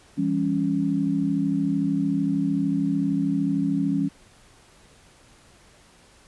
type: chord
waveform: sine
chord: C# diminished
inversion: first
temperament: just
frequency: 166.31 / 199.57 / 277.2 Hz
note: E3 / G3 / C#4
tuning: +16 / +31 / 0 cents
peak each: -27 / -26 / -23 dBFS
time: 0.17-4.09 s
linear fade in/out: 20 ms
effects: pink hiss -54 dBFS RMS until 6.27 s + resampled to 24000 Hz